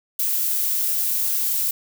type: noise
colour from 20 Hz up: violet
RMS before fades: -22 dBFS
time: 0.19-1.71 s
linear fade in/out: 5 ms
effects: none